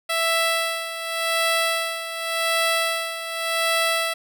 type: tone with tremolo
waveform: 10% pulse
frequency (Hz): 661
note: E5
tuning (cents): +5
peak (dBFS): -10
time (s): 0.09-4.14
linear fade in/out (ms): 10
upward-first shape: sine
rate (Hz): 0.88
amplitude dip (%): 70
effects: none